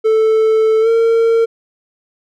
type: tone with pitch glide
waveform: triangle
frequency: 440 to 456.8 Hz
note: A4 to A#4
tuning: 0 to -35 cents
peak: -7 dBFS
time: 0.04-1.46 s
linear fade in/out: 20 ms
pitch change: +65 cents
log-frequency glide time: 0.81-0.88 s
effects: none